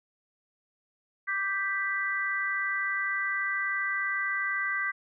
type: chord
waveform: sine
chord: G major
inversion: second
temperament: equal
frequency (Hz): 1174.7 / 1568 / 1975.5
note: D6 / G6 / B6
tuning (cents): 0 / 0 / 0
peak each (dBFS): -35 / -31 / -30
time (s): 1.27-4.92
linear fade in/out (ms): 20
effects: none